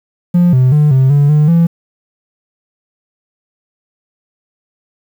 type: tone with pitch steps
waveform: triangle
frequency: 175.7 / 128.3 / 149.9 / 132 / 143.6 / 150.5 / 168.2 Hz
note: F3 / C3 / D3 / C3 / D3 / D3 / E3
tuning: +11 / -34 / +36 / +16 / -39 / +43 / +35 cents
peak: -3 dBFS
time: 0.34-1.67 s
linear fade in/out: 10 ms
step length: 190 ms
effects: tanh soft clip ceiling 0 dBFS + 7-bit